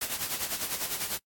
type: noise with tremolo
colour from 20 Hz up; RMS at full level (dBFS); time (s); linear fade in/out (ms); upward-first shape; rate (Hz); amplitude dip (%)
white; -30; 0.01-1.18; 5; sine; 10; 65
effects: noise-tail reverb RT60 0.1 s tail -23 dB re dry + AAC 64 kbps